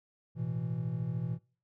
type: chord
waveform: triangle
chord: A suspended second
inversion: none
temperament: equal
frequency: 110 / 123.47 / 164.81 Hz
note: A2 / B2 / E3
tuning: 0 / 0 / 0 cents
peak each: -38 / -33 / -34 dBFS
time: 0.35-1.39 s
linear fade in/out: 50 ms
effects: noise-tail reverb RT60 0.4 s tail -23 dB re dry